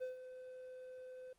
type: tone with ADSR envelope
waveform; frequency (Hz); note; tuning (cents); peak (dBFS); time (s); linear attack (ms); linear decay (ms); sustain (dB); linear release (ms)
triangle; 510; C5; -44; -36; 0-1.33; 25; 130; -11; 4
effects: pink hiss -75 dBFS RMS until 1.38 s + Opus 32 kbps